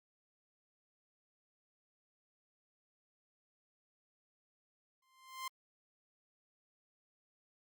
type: tone with exponential growth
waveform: sawtooth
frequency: 1046.5 Hz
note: C6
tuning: in tune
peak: -34 dBFS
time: 5.02-5.48 s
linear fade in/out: 5 ms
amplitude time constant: 98 ms
effects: Opus 48 kbps